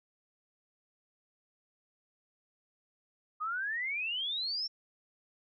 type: exponential sweep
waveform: sine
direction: up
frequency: 1215 to 5500 Hz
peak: -32 dBFS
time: 3.4-4.68 s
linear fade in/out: 20 ms
effects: none